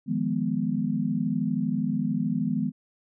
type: chord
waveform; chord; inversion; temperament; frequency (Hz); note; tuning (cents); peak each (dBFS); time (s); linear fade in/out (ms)
sine; F half-diminished seventh; third; equal; 155.56 / 174.61 / 207.7 / 246.9; Eb3 / F3 / Ab3 / Cb4; 0 / 0 / 0 / 0; -31 / -31 / -28 / -28; 0.06-2.72; 50
effects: none